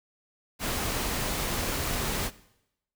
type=noise; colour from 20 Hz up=pink; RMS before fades=-30 dBFS; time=0.59-2.31 s; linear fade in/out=50 ms; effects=noise-tail reverb RT60 0.8 s tail -18 dB re dry